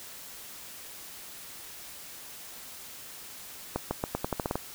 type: accelerating click train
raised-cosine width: 1 ms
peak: -14 dBFS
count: 10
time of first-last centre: 3.76-4.556 s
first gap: 150 ms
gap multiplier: 0.86
effects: white hiss -45 dBFS RMS until 4.74 s